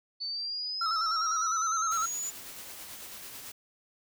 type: exponential sweep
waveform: sine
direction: up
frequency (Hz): 4480 to 7030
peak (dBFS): -32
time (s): 0.2-2.31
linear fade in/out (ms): 20
type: tone with vibrato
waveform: triangle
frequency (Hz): 1318.5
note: E6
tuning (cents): 0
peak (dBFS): -26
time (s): 0.81-2.06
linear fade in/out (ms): 5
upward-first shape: square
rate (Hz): 9.9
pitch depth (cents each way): 52
type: noise with tremolo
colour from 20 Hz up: white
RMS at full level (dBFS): -43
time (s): 1.91-3.52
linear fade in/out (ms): 5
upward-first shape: sine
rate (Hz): 9.1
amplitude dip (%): 30
effects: none